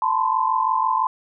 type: tone cluster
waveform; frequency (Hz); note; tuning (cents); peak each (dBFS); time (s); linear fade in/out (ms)
sine; 886 / 1003 / 1049; A5 / B5 / C6; +12 / +26 / +4; -22; 0.02-1.07; 2
effects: none